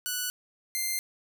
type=tone pair in turn; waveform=5% pulse; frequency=1480 / 2093 Hz; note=F#6 / C7; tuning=0 / 0 cents; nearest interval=tritone; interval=600 cents; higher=second; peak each=-18 dBFS; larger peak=neither; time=0.06-0.3 / 0.75-0.99 s; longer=neither; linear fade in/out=0 ms; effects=none